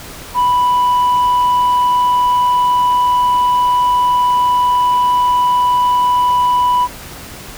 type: tone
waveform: sine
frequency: 987.8 Hz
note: B5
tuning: in tune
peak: -7 dBFS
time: 0.34-6.88 s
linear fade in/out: 50 ms
effects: tanh soft clip ceiling -9 dBFS + pink hiss -32 dBFS RMS until 7.57 s